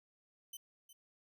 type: tone with echo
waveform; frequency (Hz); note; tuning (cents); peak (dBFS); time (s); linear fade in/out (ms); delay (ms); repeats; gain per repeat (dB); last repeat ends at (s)
10% pulse; 3049; G7; -49; -37; 0.53-0.57; 5; 360; 1; -12; 0.93
effects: none